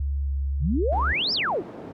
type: tone with vibrato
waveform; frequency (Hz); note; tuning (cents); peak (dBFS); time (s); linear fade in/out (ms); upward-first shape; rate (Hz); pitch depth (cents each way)
sine; 69.3; C#2; 0; -23; 0-1.13; 5; square; 1.9; 13
type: exponential two-way sweep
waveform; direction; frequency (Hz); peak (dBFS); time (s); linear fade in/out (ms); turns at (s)
sine; up then down; 115.8 to 5490 to 265.4; -22; 0.59-1.63; 50; 1.33
type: band-pass noise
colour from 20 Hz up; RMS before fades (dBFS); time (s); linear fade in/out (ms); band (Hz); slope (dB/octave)
white; -39; 0.91-1.93; 20; 120 to 450; 12
effects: none